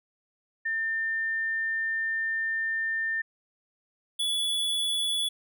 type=tone pair in turn; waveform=sine / square; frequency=1800 / 3422 Hz; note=A6 / A7; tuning=+39 / -49 cents; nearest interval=major seventh; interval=1112 cents; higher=second; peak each=-26 / -26 dBFS; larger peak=neither; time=0.65-3.22 / 4.19-5.29 s; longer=first; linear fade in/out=10 ms; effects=none